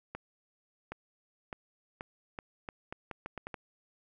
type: accelerating click train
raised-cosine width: 0.5 ms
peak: -24 dBFS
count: 12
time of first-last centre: 0.15-3.542 s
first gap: 770 ms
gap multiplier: 0.79
effects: none